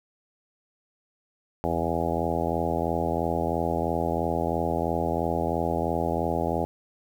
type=harmonic tone with a mistuned harmonic; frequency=83 Hz; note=E2; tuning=12 cents sharp; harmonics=1 / 2 / 3 / 4 / 5 / 6 / 7 / 8 / 9 / 10; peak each=-33 / -33 / -33 / -33 / -33 / -33 / -33 / -33 / -33 / -33 dBFS; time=1.64-6.65 s; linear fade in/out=0 ms; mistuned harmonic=1; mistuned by=-53 cents; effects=9-bit